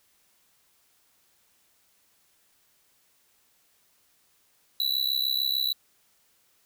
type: tone with amplitude modulation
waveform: square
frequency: 3951 Hz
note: B7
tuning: in tune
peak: -21 dBFS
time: 4.8-5.73 s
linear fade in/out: 2 ms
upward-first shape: sine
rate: 66.7 Hz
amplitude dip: 90%
effects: white hiss -66 dBFS RMS until 6.65 s